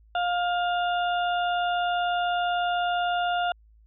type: harmonic tone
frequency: 706 Hz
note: F5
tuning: 19 cents sharp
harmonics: 1 / 2 / 4 / 5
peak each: -24 / -30 / -36 / -38 dBFS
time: 0.15-3.52 s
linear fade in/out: 2 ms
effects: added 54 Hz sine -53 dBFS peak until 3.86 s